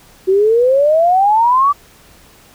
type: exponential sweep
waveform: sine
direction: up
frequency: 370 to 1174.7 Hz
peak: -8 dBFS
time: 0.27-1.73 s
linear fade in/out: 20 ms
effects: pink hiss -45 dBFS RMS until 2.54 s